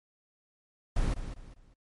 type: noise with echo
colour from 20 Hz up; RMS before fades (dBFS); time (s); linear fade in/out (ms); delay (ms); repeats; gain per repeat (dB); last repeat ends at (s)
brown; -27; 0.96-1.14; 5; 200; 3; -10; 1.74
effects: noise-tail reverb RT60 0.1 s tail -26 dB re dry + MP3 48 kbps